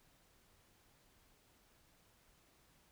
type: silence
effects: pink hiss -70 dBFS RMS until 2.91 s